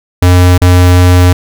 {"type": "tone with dropouts", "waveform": "square", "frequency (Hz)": 89.7, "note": "F2", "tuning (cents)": 47, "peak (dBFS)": -3, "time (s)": [0.22, 1.33], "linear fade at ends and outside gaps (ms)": 5, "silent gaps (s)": [0.579, 0.616], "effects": []}